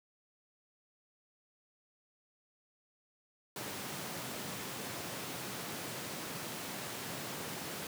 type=high-pass noise; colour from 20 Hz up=pink; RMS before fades=-42 dBFS; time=3.56-7.87 s; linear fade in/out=2 ms; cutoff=120 Hz; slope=24 dB/octave; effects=none